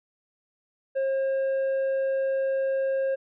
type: tone with tanh clipping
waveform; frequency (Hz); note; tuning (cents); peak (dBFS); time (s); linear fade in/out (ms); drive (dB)
triangle; 537; C5; +45; -24; 0.95-3.16; 20; 9
effects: none